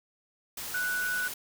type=tone in noise; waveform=sine; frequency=1480 Hz; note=F#6; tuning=in tune; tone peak=-28 dBFS; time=0.74-1.28 s; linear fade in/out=5 ms; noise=white; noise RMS=-38 dBFS; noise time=0.57-1.34 s; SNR=+7 dB; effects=none